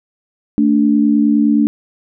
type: tone pair together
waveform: sine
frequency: 221.3 / 291 Hz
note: A3 / D4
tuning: +10 / -16 cents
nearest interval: perfect fourth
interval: 474 cents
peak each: -12 dBFS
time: 0.58-1.67 s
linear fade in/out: 0 ms
effects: none